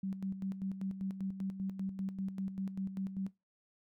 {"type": "tone with tremolo", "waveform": "sine", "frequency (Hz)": 192.2, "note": "G3", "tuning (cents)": -34, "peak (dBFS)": -34, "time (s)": [0.03, 3.28], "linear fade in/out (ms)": 5, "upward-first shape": "square", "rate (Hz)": 5.1, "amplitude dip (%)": 65, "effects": ["noise-tail reverb RT60 0.2 s tail -18 dB re dry"]}